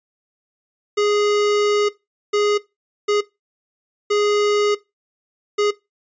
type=tone bursts at uneven times; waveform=square; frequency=414.4 Hz; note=G#4; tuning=4 cents flat; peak=-16 dBFS; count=5; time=0.97-1.89 / 2.33-2.58 / 3.08-3.21 / 4.1-4.75 / 5.58-5.71 s; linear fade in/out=10 ms; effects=noise-tail reverb RT60 0.2 s tail -18 dB re dry + resampled to 16000 Hz